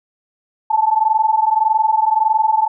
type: tone pair together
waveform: sine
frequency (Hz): 864 / 885.7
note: A5 / A5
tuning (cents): -32 / +11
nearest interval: unison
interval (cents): 43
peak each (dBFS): -15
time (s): 0.7-2.68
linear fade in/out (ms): 10
effects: none